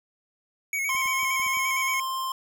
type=tone with vibrato; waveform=square; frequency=2217 Hz; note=C#7; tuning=in tune; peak=-26 dBFS; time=0.73-2 s; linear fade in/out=2 ms; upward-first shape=square; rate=8.7 Hz; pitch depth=33 cents each way
type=tone; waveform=square; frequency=1051 Hz; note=C6; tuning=7 cents sharp; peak=-28 dBFS; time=0.89-2.32 s; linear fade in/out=2 ms
type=clicks; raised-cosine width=3 ms; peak=-36 dBFS; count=6; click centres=0.95 / 1.058 / 1.232 / 1.398 / 1.465 / 1.571 s
effects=none